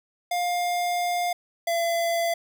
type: tone pair in turn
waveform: square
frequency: 706 / 677.1 Hz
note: F5 / E5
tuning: +19 / +46 cents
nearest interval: minor second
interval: 73 cents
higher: first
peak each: -24 / -23 dBFS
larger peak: second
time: 0.31-1.33 / 1.67-2.34 s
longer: first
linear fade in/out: 5 ms
effects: none